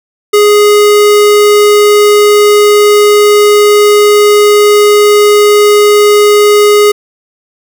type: tone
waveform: square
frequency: 415.3 Hz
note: G#4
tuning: in tune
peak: -3 dBFS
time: 0.33-6.92 s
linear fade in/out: 10 ms
effects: none